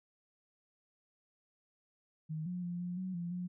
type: tone with pitch steps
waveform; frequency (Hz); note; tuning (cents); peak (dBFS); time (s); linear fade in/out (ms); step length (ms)
sine; 156.7 / 179.1 / 174.9 / 177.4 / 186 / 172.5 / 179.1; D#3 / F3 / F3 / F3 / F#3 / F3 / F3; +13 / +44 / +3 / +27 / +9 / -21 / +44; -36; 2.29-3.48; 20; 170
effects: none